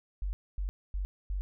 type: tone bursts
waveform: sine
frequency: 47.88 Hz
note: G1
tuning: 40 cents flat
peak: -30 dBFS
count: 4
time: 0.22-1.41 s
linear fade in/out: 0 ms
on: 110 ms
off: 250 ms
effects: none